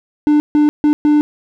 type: tone bursts at uneven times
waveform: triangle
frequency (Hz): 297.9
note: D4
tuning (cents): +25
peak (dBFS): -6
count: 4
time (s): 0.27-0.4 / 0.55-0.69 / 0.84-0.93 / 1.05-1.21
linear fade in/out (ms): 0
effects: none

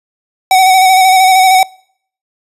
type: tone with vibrato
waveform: square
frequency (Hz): 753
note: F#5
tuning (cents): +30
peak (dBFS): -5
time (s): 0.51-1.63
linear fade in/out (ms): 2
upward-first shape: square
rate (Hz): 13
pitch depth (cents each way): 26
effects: noise-tail reverb RT60 0.6 s tail -25 dB re dry + resampled to 32000 Hz

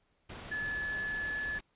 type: tone in noise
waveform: sine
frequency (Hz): 1719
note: A6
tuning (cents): -41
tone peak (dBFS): -33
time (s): 0.51-1.59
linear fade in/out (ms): 10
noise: pink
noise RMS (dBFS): -45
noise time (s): 0.29-1.61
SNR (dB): +9
effects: pink hiss -74 dBFS RMS until 1.75 s + resampled to 8000 Hz

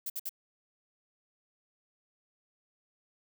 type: noise bursts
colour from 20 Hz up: violet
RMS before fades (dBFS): -36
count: 3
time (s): 0.06-0.293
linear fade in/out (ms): 5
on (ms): 39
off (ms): 58
effects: none

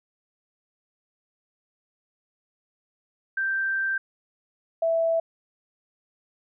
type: tone pair in turn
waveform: sine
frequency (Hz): 1568 / 659.3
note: G6 / E5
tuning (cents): 0 / 0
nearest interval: octave + minor third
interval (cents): 1500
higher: first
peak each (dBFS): -23 / -20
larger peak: second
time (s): 3.37-3.98 / 4.82-5.2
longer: first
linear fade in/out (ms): 5
effects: none

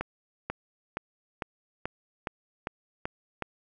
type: accelerating click train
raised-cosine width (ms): 0.5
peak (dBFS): -16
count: 9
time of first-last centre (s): 0.01-3.423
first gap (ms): 490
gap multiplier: 0.96
effects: none

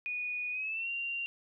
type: tone with pitch glide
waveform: sine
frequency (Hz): 2466 to 2768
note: D#7 to F7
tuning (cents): -16 to -16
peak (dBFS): -33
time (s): 0.06-1.26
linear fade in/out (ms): 0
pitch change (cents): +200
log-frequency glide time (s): 0.51-0.9
effects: none

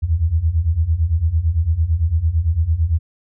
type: beating tone pair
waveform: sine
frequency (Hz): 76.3 / 85.2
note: D#2 / F2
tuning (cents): -33 / -42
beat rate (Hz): 8.9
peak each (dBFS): -19 / -16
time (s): 0.02-2.99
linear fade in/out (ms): 20
effects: none

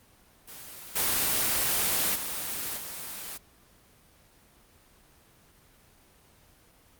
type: noise with level steps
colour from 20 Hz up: white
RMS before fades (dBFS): -44 / -26 / -33 / -38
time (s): 0.47-3.38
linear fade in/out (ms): 20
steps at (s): 0.95 / 2.14 / 2.76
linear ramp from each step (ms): 20
effects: pink hiss -59 dBFS RMS until 6.99 s + Opus 24 kbps

